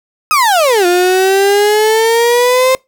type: exponential two-way sweep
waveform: 35% pulse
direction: down then up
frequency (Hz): 1300 to 350 to 525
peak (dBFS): -6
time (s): 0.31-2.75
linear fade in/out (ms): 0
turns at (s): 0.86
effects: noise-tail reverb RT60 0.2 s tail -24 dB re dry